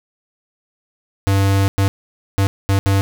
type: tone bursts at uneven times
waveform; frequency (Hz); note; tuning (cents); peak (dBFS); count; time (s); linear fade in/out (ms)
square; 98; G2; 0; -13; 5; 1.27-1.68 / 1.78-1.88 / 2.38-2.47 / 2.69-2.79 / 2.86-3.01; 0
effects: none